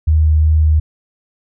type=tone with vibrato; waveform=sine; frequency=77.7 Hz; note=D#2; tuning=2 cents flat; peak=-8 dBFS; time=0.07-0.8 s; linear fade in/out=10 ms; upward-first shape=sine; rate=2.7 Hz; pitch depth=10 cents each way; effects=none